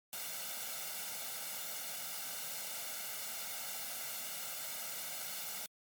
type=noise with comb filter; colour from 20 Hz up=white; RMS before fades=-42 dBFS; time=0.13-5.66 s; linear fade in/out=0 ms; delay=1.4 ms; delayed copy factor=+0.75; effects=high-pass 200 Hz 12 dB/octave + MP3 96 kbps